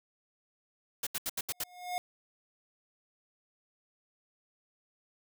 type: noise bursts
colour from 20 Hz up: white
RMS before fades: -34 dBFS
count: 6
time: 1.03-1.638 s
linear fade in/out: 5 ms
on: 38 ms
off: 76 ms
type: tone with exponential growth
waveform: square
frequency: 719 Hz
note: F#5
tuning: 50 cents flat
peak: -30 dBFS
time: 1.53-1.98 s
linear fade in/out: 0 ms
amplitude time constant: 97 ms
effects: none